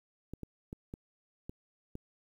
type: clicks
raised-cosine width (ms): 3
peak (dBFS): -28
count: 6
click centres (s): 0.336 / 0.433 / 0.729 / 0.939 / 1.495 / 1.954
effects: 10-bit